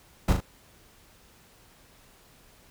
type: noise with echo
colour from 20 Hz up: brown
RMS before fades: -20 dBFS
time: 0.28-0.33 s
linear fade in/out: 5 ms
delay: 38 ms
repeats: 2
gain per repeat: -6 dB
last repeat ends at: 0.406 s
effects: pink hiss -57 dBFS RMS until 2.7 s